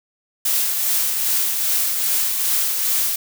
blue noise with tremolo, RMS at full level -18 dBFS, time 0.45-3.16 s, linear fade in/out 5 ms, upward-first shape triangle, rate 2.5 Hz, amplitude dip 40%, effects none

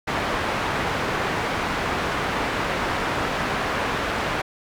white low-pass noise, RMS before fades -25 dBFS, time 0.07-4.42 s, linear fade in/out 10 ms, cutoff 1600 Hz, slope 12 dB/octave, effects none

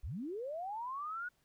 sine linear sweep, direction up, 38.81 to 1480 Hz, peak -38 dBFS, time 0.03-1.29 s, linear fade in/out 10 ms, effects pink hiss -75 dBFS RMS until 1.44 s

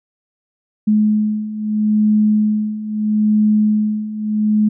sine beating tone pair, 212.2 / 212.97 Hz, G#3 / G#3, +38 / +44 cents, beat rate 0.77 Hz, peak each -18 / -14 dBFS, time 0.87-4.69 s, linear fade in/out 10 ms, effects none

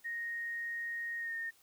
sine tone with pitch glide, 1864.7 to 1834.8 Hz, A#6 to A#6, 0 to -28 cents, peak -36 dBFS, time 0.04-1.51 s, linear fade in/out 20 ms, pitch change -28 cents, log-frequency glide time 1.19-1.33 s, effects white hiss -66 dBFS RMS until 1.62 s

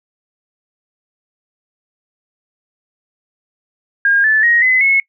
sine tone with pitch steps, 1619 / 1745.3 / 1881.4 / 2028 / 2186 Hz, G#6 / A6 / A#6 / B6 / C#7, -45 / -15 / +15 / +45 / -25 cents, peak -9 dBFS, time 4.05-5 s, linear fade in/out 2 ms, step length 190 ms, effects noise-tail reverb RT60 0.1 s tail -24 dB re dry

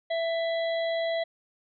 harmonic tone, 663 Hz, E5, 10 cents sharp, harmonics 1 / 3 / 5 / 6, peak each -26 / -36 / -40 / -42 dBFS, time 0.1-1.24 s, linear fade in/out 10 ms, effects none

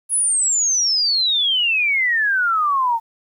sine exponential sweep, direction down, 10660 to 892 Hz, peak -15 dBFS, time 0.09-3 s, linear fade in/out 50 ms, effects 9-bit

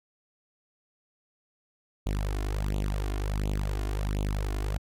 sawtooth tone with flanger, 50.5 Hz, G#1, 48 cents flat, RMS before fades -29 dBFS, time 2.06-4.78 s, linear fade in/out 5 ms, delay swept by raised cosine 0.28 to 2.88 ms, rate 1.4 Hz, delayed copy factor +0.85, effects MP3 96 kbps

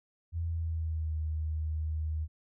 sine tone with pitch glide, 83.7 to 78.09 Hz, E2 to D#2, +27 to +7 cents, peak -30 dBFS, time 0.32-2.28 s, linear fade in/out 50 ms, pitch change -120 cents, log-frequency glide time 0.43-1.16 s, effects none

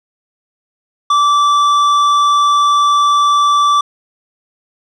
triangle tone with tanh clipping, 1163 Hz, D6, 17 cents flat, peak -10 dBFS, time 1.1-3.81 s, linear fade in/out 5 ms, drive 14 dB, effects none

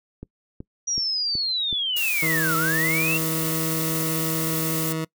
click train, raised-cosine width 3 ms, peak -22 dBFS, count 5, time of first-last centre 0.23-1.728 s, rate 2.67 Hz
sine linear two-way sweep, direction down then up, 5810 to 1291 to 2771 Hz, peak -22 dBFS, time 0.87-3.18 s, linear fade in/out 10 ms, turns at 2.56 s
blue noise, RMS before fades -28 dBFS, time 1.96-4.93 s, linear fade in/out 10 ms
20% pulse tone, 160 Hz, D#3, 49 cents sharp, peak -20 dBFS, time 2.22-5.05 s, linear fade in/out 10 ms
effects noise-tail reverb RT60 0.1 s tail -23 dB re dry

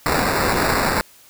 blue noise with sample-and-hold, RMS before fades -19 dBFS, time 0.06-1.01 s, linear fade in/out 0 ms, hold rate 3150 Hz, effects white hiss -49 dBFS RMS until 1.29 s

